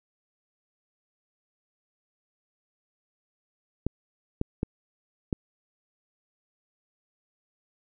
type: clicks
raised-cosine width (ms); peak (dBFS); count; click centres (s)
3; -13; 4; 3.866 / 4.414 / 4.631 / 5.328
effects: none